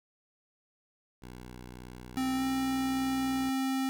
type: tone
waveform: 10% pulse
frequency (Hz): 61.74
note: B1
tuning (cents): 0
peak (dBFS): -36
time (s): 1.22-3.5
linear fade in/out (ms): 5
type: tone with pitch glide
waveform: square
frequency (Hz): 261.5 to 265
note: C4 to C4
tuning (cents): -1 to +22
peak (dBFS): -29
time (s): 2.17-3.89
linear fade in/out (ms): 0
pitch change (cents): +23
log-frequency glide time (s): 2.33-2.43
effects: none